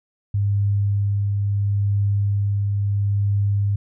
sine tone with tremolo, 101 Hz, G#2, 48 cents flat, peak -16 dBFS, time 0.34-3.76 s, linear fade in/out 5 ms, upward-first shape triangle, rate 0.74 Hz, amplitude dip 25%, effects none

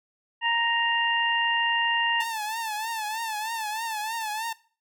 harmonic tone, 932.3 Hz, A#5, in tune, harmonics 1 / 2 / 3, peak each -26 / -26 / -26 dBFS, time 0.41-2.25 s, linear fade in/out 50 ms
sawtooth tone with vibrato, 880 Hz, A5, in tune, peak -25 dBFS, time 2.2-4.53 s, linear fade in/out 5 ms, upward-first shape triangle, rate 3.2 Hz, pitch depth 100 cents each way
effects noise-tail reverb RT60 0.4 s tail -19 dB re dry

